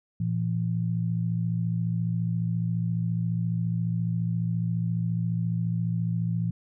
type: tone pair together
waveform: sine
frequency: 115.2 / 169.69 Hz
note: A#2 / F3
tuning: -20 / -50 cents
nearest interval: perfect fifth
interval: 670 cents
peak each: -27 dBFS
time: 0.2-6.51 s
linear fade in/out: 5 ms
effects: none